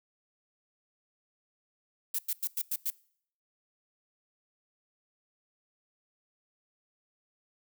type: noise bursts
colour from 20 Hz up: violet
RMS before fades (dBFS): -31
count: 6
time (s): 2.14-2.903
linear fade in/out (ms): 5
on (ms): 48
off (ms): 95
effects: noise-tail reverb RT60 0.6 s tail -23 dB re dry